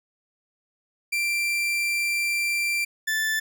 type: tone pair in turn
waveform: 40% pulse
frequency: 2358 / 1755.9 Hz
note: D7 / A6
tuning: +6 / -4 cents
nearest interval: perfect fourth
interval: 510 cents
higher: first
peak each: -22 dBFS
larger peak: neither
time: 1.12-2.85 / 3.07-3.4 s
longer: first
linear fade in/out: 10 ms
effects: none